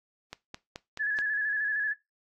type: click train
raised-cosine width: 0.2 ms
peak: -21 dBFS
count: 5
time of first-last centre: 0.33-1.188 s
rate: 4.66 Hz
type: tone with vibrato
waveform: sine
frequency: 1700 Hz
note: G#6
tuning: 40 cents sharp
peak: -26 dBFS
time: 0.99-1.94 s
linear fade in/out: 20 ms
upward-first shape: square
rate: 13 Hz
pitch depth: 35 cents each way
effects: noise-tail reverb RT60 0.2 s tail -19 dB re dry + AAC 48 kbps